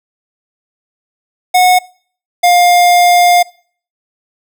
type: tone pair in turn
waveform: square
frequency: 730 / 706.4 Hz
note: F#5 / F5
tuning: -24 / +20 cents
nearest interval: minor second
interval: 56 cents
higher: first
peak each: -6 dBFS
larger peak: neither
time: 1.54-1.79 / 2.43-3.43 s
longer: second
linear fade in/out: 10 ms
effects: noise-tail reverb RT60 0.5 s tail -23 dB re dry